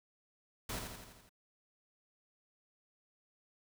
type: noise with echo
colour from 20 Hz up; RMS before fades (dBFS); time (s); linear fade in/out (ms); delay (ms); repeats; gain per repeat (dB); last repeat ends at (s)
pink; -40; 0.69-0.79; 5; 84; 6; -4; 1.294
effects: none